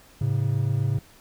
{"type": "tone pair together", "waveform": "triangle", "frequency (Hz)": [107.7, 135.69], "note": ["A2", "C#3"], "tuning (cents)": [-37, -37], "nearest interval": "major third", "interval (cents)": 400, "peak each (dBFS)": -22, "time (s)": [0.21, 0.99], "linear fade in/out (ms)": 5, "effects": ["pink hiss -53 dBFS RMS until 1.2 s"]}